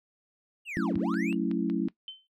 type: linear two-way sweep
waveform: triangle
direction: down then up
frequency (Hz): 2933 to 55 to 2933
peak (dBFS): -33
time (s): 0.65-1.35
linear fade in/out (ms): 50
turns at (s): 0.96
type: chord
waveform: sine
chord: F# minor seventh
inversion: none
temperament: equal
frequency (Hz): 185 / 220 / 277.2 / 329.6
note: F#3 / A3 / C#4 / E4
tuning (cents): 0 / 0 / 0 / 0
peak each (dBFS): -31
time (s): 0.77-1.88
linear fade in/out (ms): 0
type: click train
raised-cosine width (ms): 0.3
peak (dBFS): -29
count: 7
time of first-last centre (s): 0.77-1.885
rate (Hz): 5.38
type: tone with exponential decay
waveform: sine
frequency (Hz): 3079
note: G7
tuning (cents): -32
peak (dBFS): -34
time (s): 2.08-2.27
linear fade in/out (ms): 1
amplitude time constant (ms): 41
effects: noise-tail reverb RT60 0.1 s tail -19 dB re dry